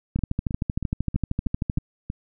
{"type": "two click trains", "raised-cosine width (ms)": 5, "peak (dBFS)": [-16, -11], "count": [7, 22], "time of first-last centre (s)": [[0.19, 2.101], [0.16, 1.775]], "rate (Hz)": [3.14, 13], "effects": []}